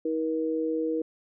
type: tone pair together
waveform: sine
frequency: 318.9 / 477.4 Hz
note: D#4 / A#4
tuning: +43 / +41 cents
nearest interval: perfect fifth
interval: 698 cents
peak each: -28 dBFS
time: 0.05-1.02 s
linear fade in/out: 5 ms
effects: none

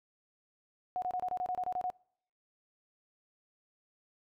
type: tone bursts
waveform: sine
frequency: 731 Hz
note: F#5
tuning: 21 cents flat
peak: -31 dBFS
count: 11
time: 0.96-1.901 s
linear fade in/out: 0 ms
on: 61 ms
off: 27 ms
effects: noise-tail reverb RT60 0.7 s tail -26 dB re dry

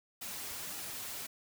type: noise with flanger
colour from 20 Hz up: white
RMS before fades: -42 dBFS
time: 0.21-1.27 s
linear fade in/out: 10 ms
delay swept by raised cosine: 1.8 to 6.1 ms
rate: 1.8 Hz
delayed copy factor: -0.6
effects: none

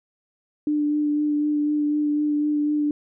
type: tone with vibrato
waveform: sine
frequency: 297 Hz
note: D4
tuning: 20 cents sharp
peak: -19 dBFS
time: 0.67-2.91 s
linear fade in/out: 2 ms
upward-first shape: sine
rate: 4 Hz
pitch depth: 14 cents each way
effects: none

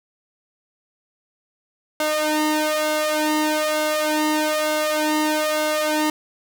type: tone with flanger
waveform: sawtooth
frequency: 306.2 Hz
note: D#4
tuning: 28 cents flat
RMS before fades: -21 dBFS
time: 2-6.1 s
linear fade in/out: 2 ms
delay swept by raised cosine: 1.4 to 2.25 ms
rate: 1.1 Hz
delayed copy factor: +0.9
effects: none

